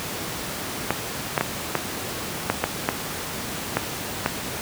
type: clicks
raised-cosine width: 0.5 ms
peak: -4 dBFS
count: 9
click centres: 0.906 / 1.378 / 1.41 / 1.753 / 2.5 / 2.64 / 2.889 / 3.77 / 4.261 s
effects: pink hiss -30 dBFS RMS until 4.61 s + high-pass 100 Hz 12 dB/octave